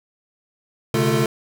square tone cluster, 127.5 / 142.1 / 216.9 / 348 / 446.1 Hz, C3 / C#3 / A3 / F4 / A4, -44 / +43 / -25 / -6 / +24 cents, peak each -24 dBFS, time 0.94-1.26 s, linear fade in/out 2 ms, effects none

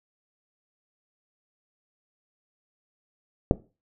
click, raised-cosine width 2 ms, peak -3 dBFS, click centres 3.511 s, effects noise-tail reverb RT60 0.3 s tail -19 dB re dry

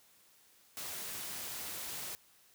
white noise, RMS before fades -42 dBFS, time 0.77-2.15 s, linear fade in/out 0 ms, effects white hiss -65 dBFS RMS until 2.54 s + high-pass 60 Hz 12 dB/octave

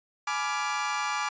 30% pulse chord, G# diminished seventh, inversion none, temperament equal with one note detuned, 842.2 / 987.8 / 1174.7 / 1396.9 Hz, G#5 / B5 / D6 / F6, +24 / 0 / 0 / 0 cents, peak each -30 / -34 / -28 / -34 dBFS, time 0.27-1.29 s, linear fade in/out 5 ms, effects resampled to 16000 Hz

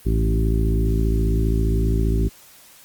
harmonic tone with a mistuned harmonic, 55 Hz, A1, in tune, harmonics 1 / 2 / 3 / 4 / 5 / 6 / 7, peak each -18 / -24 / -27 / -30 / -30 / -31 / -29 dBFS, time 0.05-2.29 s, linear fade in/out 20 ms, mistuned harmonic 2, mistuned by -32 cents, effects white hiss -48 dBFS RMS until 2.84 s + Opus 32 kbps

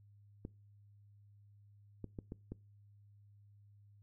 clicks, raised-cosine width 3 ms, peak -30 dBFS, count 5, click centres 0.451 / 2.043 / 2.188 / 2.321 / 2.52 s, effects noise-tail reverb RT60 0.3 s tail -23 dB re dry + added 102 Hz sine -60 dBFS peak until 4.02 s

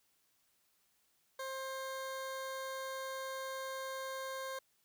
20% pulse tone, 530 Hz, C5, 22 cents sharp, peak -35 dBFS, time 1.39-4.59 s, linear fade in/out 5 ms, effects white hiss -75 dBFS RMS until 4.84 s

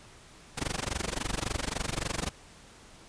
pink noise with amplitude modulation, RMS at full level -29 dBFS, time 0.57-2.3 s, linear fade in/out 10 ms, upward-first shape sine, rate 23.6 Hz, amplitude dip 100%, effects pink hiss -53 dBFS RMS until 3.08 s + resampled to 22050 Hz

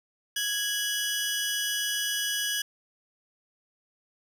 20% pulse tone pair together, 1661.2 / 2960 Hz, G#6 / F#7, 0 / 0 cents, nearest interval minor seventh, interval 1000 cents, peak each -25 / -25 dBFS, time 0.36-2.62 s, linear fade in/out 5 ms, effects none

